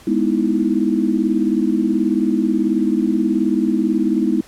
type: chord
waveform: sine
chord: E major seventh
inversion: first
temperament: equal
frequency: 207.7 / 246.9 / 311.1 / 329.6 Hz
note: G#3 / B3 / D#4 / E4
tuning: 0 / 0 / 0 / 0 cents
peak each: -20 dBFS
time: 0.07-4.41 s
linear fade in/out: 5 ms
effects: pink hiss -45 dBFS RMS until 4.47 s + low-pass 12000 Hz 12 dB/octave